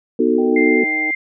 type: chord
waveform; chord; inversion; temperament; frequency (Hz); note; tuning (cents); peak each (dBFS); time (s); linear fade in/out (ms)
sine; B dominant seventh; none; just; 246.9 / 308.7 / 370.4 / 444.5; B3 / D#4 / F#4 / A4; 0 / -14 / +2 / +18; -18; 0.19-0.84; 5
type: harmonic tone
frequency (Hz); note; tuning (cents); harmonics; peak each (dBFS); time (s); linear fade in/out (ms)
155.56; D#3; 0; 2 / 3 / 4 / 5; -25 / -36 / -38 / -30; 0.38-1.11; 5
type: tone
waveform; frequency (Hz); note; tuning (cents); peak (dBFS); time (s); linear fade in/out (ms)
sine; 2097; C7; +3; -17; 0.56-1.15; 5
effects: none